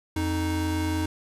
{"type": "tone pair together", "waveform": "square", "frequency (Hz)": [87.31, 311.4], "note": ["F2", "D#4"], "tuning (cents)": [0, 2], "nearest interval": "octave + minor seventh", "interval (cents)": 2202, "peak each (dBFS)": -28, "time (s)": [0.16, 1.06], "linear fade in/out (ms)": 5, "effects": ["resampled to 32000 Hz"]}